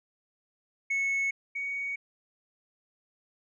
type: tone pair in turn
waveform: sine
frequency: 2201 / 2239 Hz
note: C#7 / C#7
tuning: -13 / +17 cents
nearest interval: unison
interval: 30 cents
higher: second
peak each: -23 / -30 dBFS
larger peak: first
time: 0.9-1.31 / 1.55-1.96 s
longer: neither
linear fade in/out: 10 ms
effects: tanh soft clip ceiling -25 dBFS